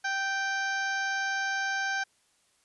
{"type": "harmonic tone with a mistuned harmonic", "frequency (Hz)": 781, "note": "G5", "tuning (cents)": -7, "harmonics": [1, 2, 3, 4, 5, 6, 7, 8], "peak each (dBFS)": [-34, -29, -41, -45, -46, -46, -44, -44], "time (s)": [0.04, 2.04], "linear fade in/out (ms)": 10, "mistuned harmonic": 3, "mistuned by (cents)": 17, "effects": ["white hiss -68 dBFS RMS until 2.64 s", "resampled to 24000 Hz"]}